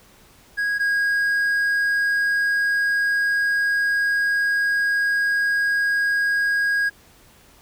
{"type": "tone pair in turn", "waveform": "triangle", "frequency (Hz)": [1650, 1639.5], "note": ["G#6", "G#6"], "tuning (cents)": [-12, -23], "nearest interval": "unison", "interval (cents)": 11, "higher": "first", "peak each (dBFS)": [-18, -16], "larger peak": "second", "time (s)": [[0.57, 0.79], [0.79, 6.9]], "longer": "second", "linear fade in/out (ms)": 20, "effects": ["pink hiss -52 dBFS RMS until 7.61 s"]}